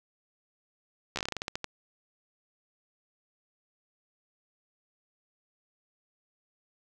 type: slowing click train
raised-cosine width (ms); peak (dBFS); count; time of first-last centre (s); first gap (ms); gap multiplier
0.2; -15; 13; 1.16-1.643; 13; 1.19
effects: none